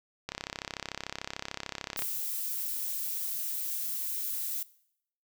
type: click train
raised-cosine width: 0.2 ms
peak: -17 dBFS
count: 59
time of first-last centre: 0.29-2.021 s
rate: 33.5 Hz
type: noise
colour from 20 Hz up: violet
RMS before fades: -34 dBFS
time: 1.97-4.63 s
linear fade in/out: 5 ms
effects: noise-tail reverb RT60 0.7 s tail -20 dB re dry